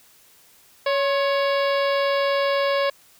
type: harmonic tone with a mistuned harmonic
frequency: 559 Hz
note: C#5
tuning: 14 cents sharp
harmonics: 1 / 2 / 3 / 4 / 5 / 6 / 7 / 8 / 9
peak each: -20 / -26 / -30 / -32 / -34 / -36 / -37 / -38 / -39 dBFS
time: 0.86-2.9 s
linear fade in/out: 5 ms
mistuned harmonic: 2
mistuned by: -61 cents
effects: white hiss -54 dBFS RMS until 3.19 s